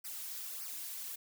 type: noise with flanger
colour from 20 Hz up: blue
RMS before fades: -43 dBFS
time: 0.04-1.16 s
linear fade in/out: 10 ms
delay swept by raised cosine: 0.27 to 3.87 ms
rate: 1.7 Hz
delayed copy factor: -0.95
effects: none